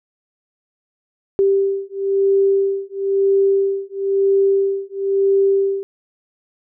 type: beating tone pair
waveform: sine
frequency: 392 / 393 Hz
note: G4 / G4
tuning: 0 / +4 cents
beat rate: 1 Hz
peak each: -17 dBFS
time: 1.39-5.83 s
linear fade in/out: 0 ms
effects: none